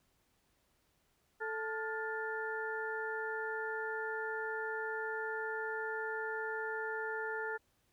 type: harmonic tone with a mistuned harmonic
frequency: 440 Hz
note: A4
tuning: in tune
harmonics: 1 / 2 / 3 / 4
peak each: -40 / -43 / -41 / -42 dBFS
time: 1.4-7.58 s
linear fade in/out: 20 ms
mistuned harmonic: 3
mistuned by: +120 cents
effects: pink hiss -75 dBFS RMS until 7.92 s